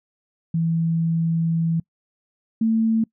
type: tone pair in turn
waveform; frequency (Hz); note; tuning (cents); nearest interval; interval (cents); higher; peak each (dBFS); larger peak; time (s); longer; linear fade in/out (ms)
sine; 164.81 / 223.7; E3 / A3; 0 / +29; perfect fourth; 529; second; -18 / -16; second; 0.54-1.8 / 2.61-3.04; first; 5
effects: noise-tail reverb RT60 0.1 s tail -25 dB re dry